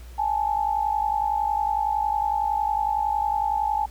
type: tone pair together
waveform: sine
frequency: 823.1 / 874 Hz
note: G#5 / A5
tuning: -16 / -12 cents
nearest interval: minor second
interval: 104 cents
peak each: -24 dBFS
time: 0.18-3.86 s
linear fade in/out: 10 ms
effects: added 60 Hz sine -39 dBFS peak until 3.9 s + pink hiss -52 dBFS RMS until 3.9 s